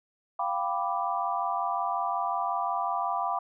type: chord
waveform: sine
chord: G dominant seventh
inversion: third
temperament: equal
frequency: 698.5 / 784 / 987.8 / 1174.7 Hz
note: F5 / G5 / B5 / D6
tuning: 0 / 0 / 0 / 0 cents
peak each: -32 dBFS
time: 0.39-3.39 s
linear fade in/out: 5 ms
effects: none